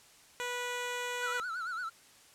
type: tone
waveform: 10% pulse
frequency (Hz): 490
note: B4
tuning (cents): -14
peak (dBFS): -26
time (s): 0.4-1.4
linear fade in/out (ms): 0
type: tone with vibrato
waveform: triangle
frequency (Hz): 1396.9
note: F6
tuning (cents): 0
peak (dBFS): -33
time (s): 1.21-1.9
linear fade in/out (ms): 20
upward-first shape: sine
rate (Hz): 8.8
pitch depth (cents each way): 120
effects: white hiss -59 dBFS RMS until 2.34 s + low-pass 10000 Hz 12 dB/octave